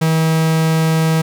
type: tone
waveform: 45% pulse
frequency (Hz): 160.5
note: E3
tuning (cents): -46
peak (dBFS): -12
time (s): 0.01-1.22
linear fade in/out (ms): 10
effects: none